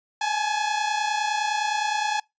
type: tone pair together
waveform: sawtooth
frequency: 830.6 / 860.4 Hz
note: G#5 / A5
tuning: 0 / -39 cents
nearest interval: minor second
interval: 61 cents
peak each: -22 dBFS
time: 0.21-2.2 s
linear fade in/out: 5 ms
effects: noise-tail reverb RT60 0.2 s tail -26 dB re dry + resampled to 16000 Hz